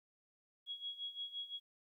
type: tone with tremolo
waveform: sine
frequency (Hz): 3322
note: G#7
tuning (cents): 0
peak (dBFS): -39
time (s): 0.66-1.6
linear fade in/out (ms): 50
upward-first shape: sine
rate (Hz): 5.8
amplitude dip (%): 80
effects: 13-bit